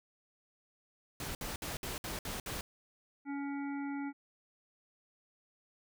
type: noise bursts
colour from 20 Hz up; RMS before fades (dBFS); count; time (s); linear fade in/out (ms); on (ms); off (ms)
pink; -40; 7; 1.2-2.61; 2; 150; 60
type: harmonic tone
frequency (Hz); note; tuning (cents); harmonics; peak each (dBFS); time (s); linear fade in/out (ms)
281.2; C#4; +25; 1 / 3 / 5 / 7 / 8; -36 / -46 / -50 / -53 / -54; 3.25-4.13; 50
effects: none